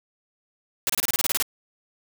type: noise bursts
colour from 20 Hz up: white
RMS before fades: -23 dBFS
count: 11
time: 0.87-1.425 s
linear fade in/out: 0 ms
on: 25 ms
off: 28 ms
effects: none